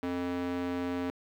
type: tone with high-pass filter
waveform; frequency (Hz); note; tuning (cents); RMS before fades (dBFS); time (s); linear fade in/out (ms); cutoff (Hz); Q
square; 88.5; F2; +23; -33; 0.03-1.1; 0; 270; 1.8
effects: low-pass 3000 Hz 12 dB/octave + 10-bit